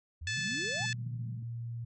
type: exponential sweep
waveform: sine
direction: up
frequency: 73 to 898 Hz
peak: -39 dBFS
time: 0.21-0.86 s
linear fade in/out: 10 ms
type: harmonic tone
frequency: 871 Hz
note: A5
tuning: 18 cents flat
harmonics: 2 / 3 / 4 / 5 / 6 / 7 / 8 / 9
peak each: -35 / -39 / -41 / -43 / -45 / -46 / -47 / -48 dBFS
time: 0.27-0.93 s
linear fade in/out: 2 ms
type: band-pass noise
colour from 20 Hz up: white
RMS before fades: -46 dBFS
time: 0.37-1.43 s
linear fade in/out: 5 ms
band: 110 to 200 Hz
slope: 48 dB/octave
type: tone with pitch glide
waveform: sine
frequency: 120 to 117.12 Hz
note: B2 to A#2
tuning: -49 to +9 cents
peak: -36 dBFS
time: 0.8-1.85 s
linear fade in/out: 10 ms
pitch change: -42 cents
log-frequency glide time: 1.07-1.39 s
effects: none